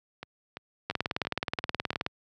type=two click trains; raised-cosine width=0.3 ms; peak=-12 / -22 dBFS; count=23 / 6; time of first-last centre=0.9-2.064 / 0.23-1.931 s; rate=18.9 / 2.94 Hz; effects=high-pass 80 Hz 12 dB/octave